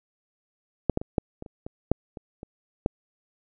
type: clicks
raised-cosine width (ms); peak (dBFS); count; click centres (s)
2; -6 / -10 / -20 / -8 / -23 / -28 / -22 / -6 / -24 / -25 / -8; 11; 0.897 / 0.974 / 1.015 / 1.182 / 1.424 / 1.462 / 1.665 / 1.916 / 2.172 / 2.431 / 2.861
effects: none